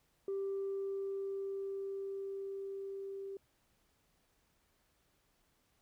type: tone with level ramp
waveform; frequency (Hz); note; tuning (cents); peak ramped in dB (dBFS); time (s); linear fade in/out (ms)
sine; 392; G4; 0; -33 to -41; 0.28-3.37; 2
effects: tanh soft clip ceiling -32 dBFS + pink hiss -75 dBFS RMS until 5.81 s